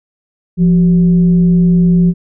sine tone with frequency modulation, 174.61 Hz, F3, in tune, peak -6 dBFS, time 0.57-2.14 s, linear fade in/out 50 ms, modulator 210 Hz, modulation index 0.29, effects none

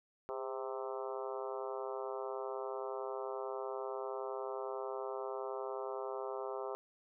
harmonic tone with a mistuned harmonic, 130.81 Hz, C3, in tune, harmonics 3 / 4 / 5 / 6 / 7 / 8 / 9 / 10, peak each -42 / -44 / -46 / -48 / -49 / -50 / -51 / -52 dBFS, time 0.29-6.75 s, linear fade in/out 0 ms, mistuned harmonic 3, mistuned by +50 cents, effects none

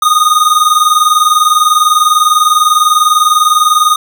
square tone pair together, 1224.5 / 1244.5 Hz, D#6 / D#6, -28 / 0 cents, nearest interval unison, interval 28 cents, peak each -10 dBFS, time 0.02-3.96 s, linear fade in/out 5 ms, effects none

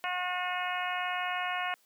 harmonic tone, 361.3 Hz, F#4, 41 cents flat, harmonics 2 / 3 / 4 / 5 / 6 / 7 / 8, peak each -35 / -37 / -38 / -39 / -40 / -40 / -41 dBFS, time 0.04-1.74 s, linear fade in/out 0 ms, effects white hiss -67 dBFS RMS until 1.85 s + high-pass 200 Hz 12 dB/octave

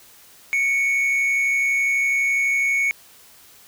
triangle tone pair together, 2217 / 2349 Hz, C#7 / D7, 0 / 0 cents, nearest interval minor second, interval 100 cents, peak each -16 / -27 dBFS, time 0.53-2.91 s, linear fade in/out 0 ms, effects white hiss -49 dBFS RMS until 3.67 s

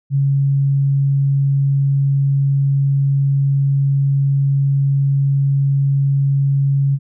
sine tone, 138.59 Hz, C#3, in tune, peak -12 dBFS, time 0.1-6.99 s, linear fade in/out 50 ms, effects none

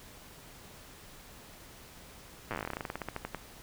slowing click train, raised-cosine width 0.5 ms, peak -20 dBFS, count 24, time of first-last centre 2.51-3.347 s, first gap 8 ms, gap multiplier 1.12, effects pink hiss -52 dBFS RMS until 3.62 s

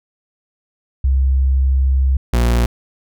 sine / 40% pulse tone pair in turn, 66.4 / 59.16 Hz, C2 / A#1, +26 / +26 cents, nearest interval major second, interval 200 cents, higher first, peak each -11 dBFS, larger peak neither, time 1.04-2.17 / 2.33-2.66 s, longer first, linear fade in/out 5 ms, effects none

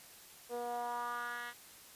10% pulse tone with band-pass filter sweep, 240.3 Hz, B3, 47 cents flat, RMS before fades -40 dBFS, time 0.49-1.54 s, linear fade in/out 50 ms, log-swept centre 490 to 2200 Hz, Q 3, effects white hiss -56 dBFS RMS until 1.95 s + resampled to 32000 Hz

